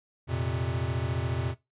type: chord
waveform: square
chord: F suspended fourth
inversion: none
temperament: equal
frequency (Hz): 87.31 / 116.54 / 130.81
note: F2 / Bb2 / C3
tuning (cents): 0 / 0 / 0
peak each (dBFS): -33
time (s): 0.27-1.55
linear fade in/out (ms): 50
effects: noise-tail reverb RT60 0.2 s tail -18 dB re dry + resampled to 8000 Hz